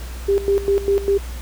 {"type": "tone with tremolo", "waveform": "sine", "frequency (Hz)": 397.5, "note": "G4", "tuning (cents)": 24, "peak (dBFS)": -13, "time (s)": [0.28, 1.18], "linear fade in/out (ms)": 10, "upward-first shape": "square", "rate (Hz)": 5, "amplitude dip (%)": 80, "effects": ["added 60 Hz sine -28 dBFS peak until 1.41 s", "pink hiss -39 dBFS RMS until 1.41 s"]}